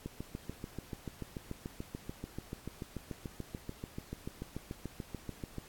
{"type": "click train", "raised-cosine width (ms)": 3, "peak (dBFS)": -26, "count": 39, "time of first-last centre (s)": [0.06, 5.583], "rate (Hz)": 6.88, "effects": ["pink hiss -56 dBFS RMS until 5.68 s", "AAC 64 kbps"]}